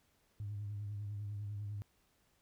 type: tone with vibrato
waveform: sine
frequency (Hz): 103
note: G#2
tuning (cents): -14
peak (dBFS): -38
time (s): 0.4-1.82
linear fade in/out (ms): 0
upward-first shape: triangle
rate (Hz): 10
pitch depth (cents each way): 53
effects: tanh soft clip ceiling -35 dBFS + pink hiss -74 dBFS RMS until 2.41 s